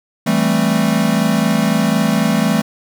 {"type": "chord", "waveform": "square", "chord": "A minor seventh", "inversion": "second", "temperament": "equal with one note detuned", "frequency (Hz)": [165.96, 196, 220, 261.6], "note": ["E3", "G3", "A3", "C4"], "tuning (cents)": [12, 0, 0, 0], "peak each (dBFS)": [-20, -19, -17, -22], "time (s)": [0.26, 2.62], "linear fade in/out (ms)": 10, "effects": []}